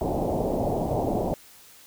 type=low-pass noise; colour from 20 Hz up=white; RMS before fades=-26 dBFS; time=0.01-1.34 s; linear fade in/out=0 ms; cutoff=790 Hz; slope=48 dB/octave; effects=white hiss -51 dBFS RMS until 1.86 s